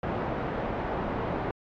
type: low-pass noise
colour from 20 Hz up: white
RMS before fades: -31 dBFS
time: 0.03-1.51 s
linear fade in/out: 2 ms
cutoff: 780 Hz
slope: 12 dB/octave
effects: low-pass 3000 Hz 12 dB/octave + AAC 64 kbps